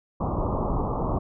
pink low-pass noise, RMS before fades -26 dBFS, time 0.2-1.19 s, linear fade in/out 10 ms, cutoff 1200 Hz, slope 96 dB/octave, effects none

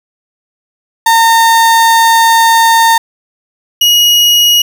35% pulse tone pair in turn, 912 / 2895 Hz, A#5 / F#7, -38 / -38 cents, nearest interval octave + minor sixth, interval 2000 cents, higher second, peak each -3 dBFS, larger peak neither, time 1.06-2.98 / 3.81-4.62 s, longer first, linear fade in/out 5 ms, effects none

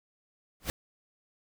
pink noise with exponential growth, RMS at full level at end -27 dBFS, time 0.6-0.7 s, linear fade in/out 0 ms, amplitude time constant 20 ms, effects none

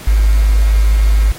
sine tone with quantisation, 51.91 Hz, G#1, in tune, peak -7 dBFS, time 0.07-1.32 s, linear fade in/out 5 ms, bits 5, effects pink hiss -33 dBFS RMS until 1.38 s + AAC 48 kbps

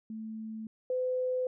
sine tone pair in turn, 220 / 507.8 Hz, A3 / B4, 0 / +48 cents, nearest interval octave + major second, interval 1448 cents, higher second, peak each -37 / -28 dBFS, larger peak second, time 0.1-0.67 / 0.9-1.47 s, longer neither, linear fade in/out 2 ms, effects none

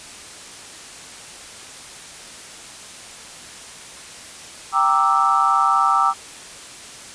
sine chord, E half-diminished seventh, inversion first, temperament equal, 784 / 932.3 / 1174.7 / 1318.5 Hz, G5 / Bb5 / D6 / E6, 0 / 0 / 0 / 0 cents, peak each -21 / -23 / -18 / -18 dBFS, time 4.72-6.14 s, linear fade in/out 50 ms, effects white hiss -38 dBFS RMS until 7.14 s + resampled to 22050 Hz

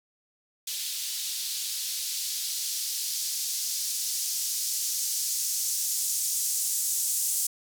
violet noise with band-pass filter sweep, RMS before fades -30 dBFS, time 0.67-7.47 s, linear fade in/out 5 ms, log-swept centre 3700 to 7300 Hz, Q 1.5, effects none

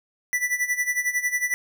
square tone with tremolo, 1974 Hz, B6, 1 cent flat, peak -20 dBFS, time 0.33-1.54 s, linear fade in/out 0 ms, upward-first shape sine, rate 11 Hz, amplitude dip 80%, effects none

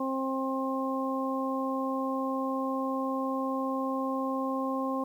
harmonic tone, 265.5 Hz, C4, 25 cents sharp, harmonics 1 / 2 / 3 / 4, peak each -31 / -34 / -39 / -34 dBFS, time 0-5.04 s, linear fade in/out 5 ms, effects 10-bit

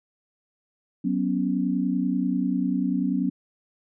sine chord, F# suspended fourth, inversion none, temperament equal with one note detuned, 186.39 / 246.9 / 277.2 Hz, F#3 / B3 / C#4, +13 / 0 / 0 cents, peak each -26 dBFS, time 1.04-3.3 s, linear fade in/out 10 ms, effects none

